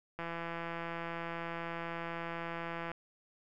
click train, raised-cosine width 0.5 ms, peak -25 dBFS, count 459, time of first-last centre 0.19-2.916 s, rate 168 Hz, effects none

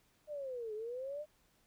sine linear two-way sweep, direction down then up, 613 to 418.6 to 613 Hz, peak -39 dBFS, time 0.27-1.26 s, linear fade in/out 50 ms, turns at 0.74 s, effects pink hiss -72 dBFS RMS until 1.66 s

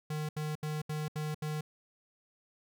square tone bursts, 152.7 Hz, D#3, 32 cents flat, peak -34 dBFS, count 6, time 0.1-1.61 s, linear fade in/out 5 ms, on 190 ms, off 74 ms, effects none

